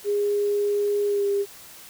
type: tone with pitch glide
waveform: sine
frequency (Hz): 410 to 401.8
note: G#4 to G4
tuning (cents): -22 to +43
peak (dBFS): -20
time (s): 0.04-1.46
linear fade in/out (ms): 50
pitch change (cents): -35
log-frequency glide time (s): 1.06-1.25
effects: white hiss -45 dBFS RMS until 1.89 s